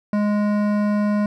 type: tone with hard clipping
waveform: triangle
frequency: 207.7 Hz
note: G#3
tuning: in tune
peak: -19 dBFS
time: 0.13-1.26 s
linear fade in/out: 2 ms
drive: 18 dB
effects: none